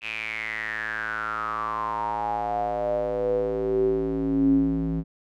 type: tone with band-pass filter sweep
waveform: square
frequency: 55.1 Hz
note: A1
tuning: 3 cents sharp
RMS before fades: -26 dBFS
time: 0.01-5.04 s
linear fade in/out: 50 ms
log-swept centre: 2600 to 210 Hz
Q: 9.5
effects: none